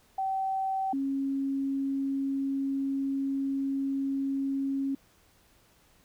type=tone pair in turn; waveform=sine; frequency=769 / 273.1 Hz; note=G5 / C#4; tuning=-33 / -26 cents; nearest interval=octave + tritone; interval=1793 cents; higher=first; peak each=-27 dBFS; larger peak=neither; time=0.18-0.93 / 0.93-4.95 s; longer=second; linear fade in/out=5 ms; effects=pink hiss -63 dBFS RMS until 6.04 s